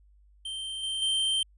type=tone with level steps; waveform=square; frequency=3132 Hz; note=G7; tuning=2 cents flat; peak=-34 / -30 / -25 dBFS; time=0.45-1.43 s; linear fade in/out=5 ms; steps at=0.83 / 1.02 s; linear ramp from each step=2 ms; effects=added 50 Hz sine -56 dBFS peak until 1.57 s + resampled to 24000 Hz